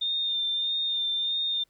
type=tone with vibrato; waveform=sine; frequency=3623 Hz; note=A7; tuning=50 cents sharp; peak=-25 dBFS; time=0.01-1.64 s; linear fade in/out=10 ms; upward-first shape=sine; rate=1.6 Hz; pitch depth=23 cents each way; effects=pink hiss -70 dBFS RMS until 1.69 s